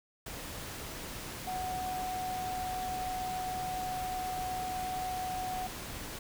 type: tone in noise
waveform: sine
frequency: 740 Hz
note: F#5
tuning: in tune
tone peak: -34 dBFS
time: 1.47-5.67 s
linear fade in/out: 5 ms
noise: pink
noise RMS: -42 dBFS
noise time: 0.26-6.19 s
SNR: +5 dB
effects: none